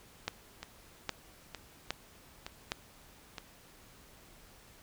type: two click trains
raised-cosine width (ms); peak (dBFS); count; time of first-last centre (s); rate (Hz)
0.2; -23 / -15; 4 / 4; 0.63-3.382 / 0.28-2.719; 1.09 / 1.23
effects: pink hiss -58 dBFS RMS until 4.82 s